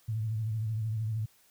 sine tone with vibrato, 110 Hz, A2, in tune, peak -29 dBFS, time 0.08-1.26 s, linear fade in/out 10 ms, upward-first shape sine, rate 13 Hz, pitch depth 63 cents each way, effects white hiss -64 dBFS RMS until 1.5 s

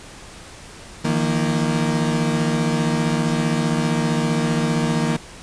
35% pulse chord, Eb suspended second, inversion none, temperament equal with one note detuned, 155.56 / 170.82 / 233.1 Hz, Eb3 / F3 / Bb3, 0 / -38 / 0 cents, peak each -20 / -23 / -20 dBFS, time 1.04-5.17 s, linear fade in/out 10 ms, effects pink hiss -40 dBFS RMS until 5.42 s + resampled to 22050 Hz

